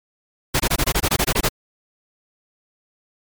pink noise bursts, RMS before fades -18 dBFS, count 12, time 0.54-1.49 s, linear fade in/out 10 ms, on 59 ms, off 22 ms, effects MP3 96 kbps

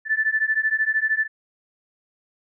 sine beating tone pair, 1749 / 1762 Hz, A6 / A6, -11 / +2 cents, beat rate 13 Hz, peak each -22 dBFS, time 0.05-1.28 s, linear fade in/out 50 ms, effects none

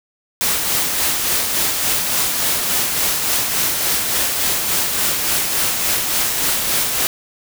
white noise with tremolo, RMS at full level -17 dBFS, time 0.41-7.07 s, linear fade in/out 0 ms, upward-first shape sine, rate 3.5 Hz, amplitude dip 35%, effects none

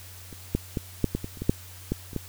clicks, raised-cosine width 3 ms, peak -28 / -10 / -14 / -8 / -13 / -20 / -30 / -18 / -6 / -12 / -27 / -15 dBFS, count 12, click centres 0.328 / 0.55 / 0.772 / 1.043 / 1.15 / 1.244 / 1.373 / 1.42 / 1.495 / 1.92 / 2.132 / 2.163 s, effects added 91 Hz sine -45 dBFS peak until 2.28 s + white hiss -47 dBFS RMS until 2.28 s

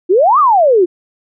sine exponential two-way sweep, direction up then down, 335.2 to 1268 to 335.2 Hz, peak -6 dBFS, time 0.09-0.86 s, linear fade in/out 20 ms, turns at 0.39 s, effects none

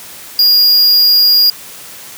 square tone, 4843 Hz, D#8, 48 cents flat, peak -6 dBFS, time 0.39-1.5 s, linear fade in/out 2 ms, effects white hiss -32 dBFS RMS until 2.17 s + high-pass 80 Hz 12 dB/octave

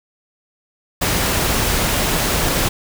pink noise, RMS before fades -18 dBFS, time 1.01-2.69 s, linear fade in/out 10 ms, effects none

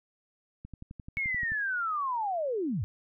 click train, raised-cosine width 5 ms, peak -30 dBFS, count 11, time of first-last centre 0.65-1.52 s, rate 11.5 Hz
sine linear sweep, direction down, 2217 to 77.78 Hz, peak -28 dBFS, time 1.17-2.84 s, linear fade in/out 0 ms
effects none

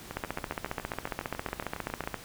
two click trains, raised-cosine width 0.5 ms, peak -21 / -16 dBFS, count 15 / 30, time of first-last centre 0.11-2.038 / 0.17-2.143 s, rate 7.26 / 14.7 Hz, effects pink hiss -47 dBFS RMS until 2.24 s

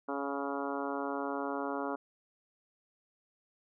harmonic tone, 140 Hz, C#3, 18 cents sharp, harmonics 2 / 3 / 4 / 5 / 6 / 7 / 8 / 9 / 10, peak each -38 / -40 / -41 / -42 / -43 / -43 / -44 / -45 / -45 dBFS, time 0.08-1.96 s, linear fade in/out 10 ms, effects none

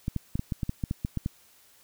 clicks, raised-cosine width 5 ms, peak -16 dBFS, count 12, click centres 0.081 / 0.163 / 0.355 / 0.394 / 0.522 / 0.632 / 0.694 / 0.838 / 0.911 / 1.049 / 1.173 / 1.261 s, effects white hiss -59 dBFS RMS until 1.83 s

